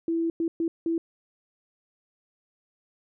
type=tone bursts at uneven times; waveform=sine; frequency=331.4 Hz; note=E4; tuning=9 cents sharp; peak=-23 dBFS; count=4; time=0.08-0.3 / 0.4-0.48 / 0.6-0.68 / 0.86-0.98 s; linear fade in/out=2 ms; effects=none